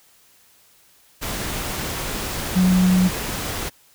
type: tone in noise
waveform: sine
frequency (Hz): 183.7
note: F#3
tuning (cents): -12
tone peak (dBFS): -13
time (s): 2.55-3.09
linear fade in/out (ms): 20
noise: pink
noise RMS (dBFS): -27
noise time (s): 1.21-3.7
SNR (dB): +11
effects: white hiss -55 dBFS RMS until 3.94 s